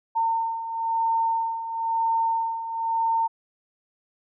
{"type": "beating tone pair", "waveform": "sine", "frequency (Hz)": [908, 909], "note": ["A#5", "A#5"], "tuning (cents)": [-46, -44], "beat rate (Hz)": 1, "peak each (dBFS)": [-29, -23], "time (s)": [0.15, 3.28], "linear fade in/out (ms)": 20, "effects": []}